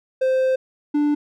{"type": "tone pair in turn", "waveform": "triangle", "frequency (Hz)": [521, 294.3], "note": ["C5", "D4"], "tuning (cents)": [-7, 4], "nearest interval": "minor seventh", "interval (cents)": 989, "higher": "first", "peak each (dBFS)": -14, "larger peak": "neither", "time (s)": [[0.21, 0.56], [0.94, 1.15]], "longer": "first", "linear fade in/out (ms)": 10, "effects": []}